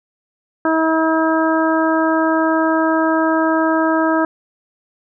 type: harmonic tone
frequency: 320.9 Hz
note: E4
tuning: 46 cents flat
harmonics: 1 / 2 / 3 / 4 / 5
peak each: -16 / -19 / -21 / -22 / -23 dBFS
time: 0.65-4.25 s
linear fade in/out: 2 ms
effects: none